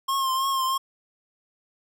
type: tone with vibrato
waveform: square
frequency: 1067 Hz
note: C6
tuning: 34 cents sharp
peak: -23 dBFS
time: 0.08-0.78 s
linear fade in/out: 10 ms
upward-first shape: triangle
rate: 3.1 Hz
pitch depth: 46 cents each way
effects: none